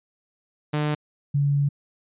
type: tone pair in turn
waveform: sawtooth / sine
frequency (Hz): 149.8 / 142.28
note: D3 / C#3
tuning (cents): +35 / +45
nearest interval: minor second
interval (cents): 90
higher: first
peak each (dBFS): -18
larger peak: neither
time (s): 0.73-0.95 / 1.34-1.69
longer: second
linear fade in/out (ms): 10
effects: resampled to 8000 Hz